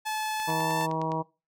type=tone with pitch glide; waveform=sawtooth; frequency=864 to 884.7 Hz; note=A5 to A5; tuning=-32 to +9 cents; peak=-25 dBFS; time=0.05-0.87 s; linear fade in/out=20 ms; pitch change=+41 cents; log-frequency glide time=0.39-0.73 s
type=click train; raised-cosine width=0.2 ms; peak=-25 dBFS; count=8; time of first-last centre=0.4-1.119 s; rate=9.74 Hz
type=harmonic tone; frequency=160 Hz; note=D#3; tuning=49 cents sharp; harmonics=1 / 2 / 3 / 4 / 5 / 6 / 7; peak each=-33 / -35 / -36 / -36 / -39 / -30 / -41 dBFS; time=0.47-1.23 s; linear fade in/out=20 ms
effects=noise-tail reverb RT60 0.3 s tail -22 dB re dry